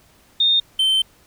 sine / triangle tone pair in turn, 3659 / 3098 Hz, A#7 / G7, -33 / -21 cents, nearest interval minor third, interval 288 cents, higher first, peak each -13 dBFS, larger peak neither, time 0.4-0.6 / 0.79-1.02 s, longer second, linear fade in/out 5 ms, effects pink hiss -54 dBFS RMS until 1.26 s

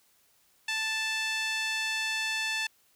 5% pulse tone with band-pass filter, 880 Hz, A5, in tune, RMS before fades -31 dBFS, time 0.68-2.67 s, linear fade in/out 5 ms, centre 2200 Hz, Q 1.4, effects white hiss -66 dBFS RMS until 2.95 s

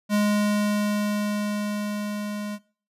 square tone with level ramp, 207.7 Hz, G#3, in tune, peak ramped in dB -19 to -30 dBFS, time 0.09-2.59 s, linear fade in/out 50 ms, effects noise-tail reverb RT60 0.4 s tail -20 dB re dry + resampled to 32000 Hz

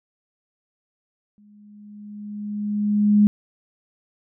sine tone with exponential growth, 207.7 Hz, G#3, in tune, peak -10 dBFS, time 1.38-3.27 s, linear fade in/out 0 ms, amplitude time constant 410 ms, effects none

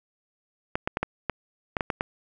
clicks, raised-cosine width 0.5 ms, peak -10 dBFS, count 9, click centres 0.755 / 0.875 / 0.971 / 1.03 / 1.297 / 1.768 / 1.808 / 1.902 / 2.009 s, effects none

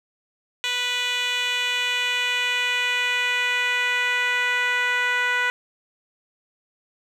10% pulse tone with band-pass filter sweep, 492.7 Hz, B4, 4 cents flat, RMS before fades -23 dBFS, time 0.64-5.5 s, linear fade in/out 0 ms, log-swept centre 3500 to 1700 Hz, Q 1.7, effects none

